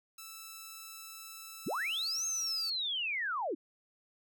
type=tone; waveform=5% pulse; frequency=1318.5 Hz; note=E6; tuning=in tune; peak=-34 dBFS; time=0.18-2.7 s; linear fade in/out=5 ms
type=linear two-way sweep; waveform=sine; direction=up then down; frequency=102.9 to 6500 to 257.6 Hz; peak=-32 dBFS; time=1.66-3.55 s; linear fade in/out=10 ms; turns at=2.26 s
effects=none